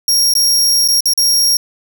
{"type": "tone with dropouts", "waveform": "sawtooth", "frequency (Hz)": 5588, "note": "F8", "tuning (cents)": 0, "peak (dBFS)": -7, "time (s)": [0.08, 1.57], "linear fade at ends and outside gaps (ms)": 2, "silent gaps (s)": [[0.338, 0.352], [0.878, 0.885], [1.006, 1.056], [1.136, 1.176]], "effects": []}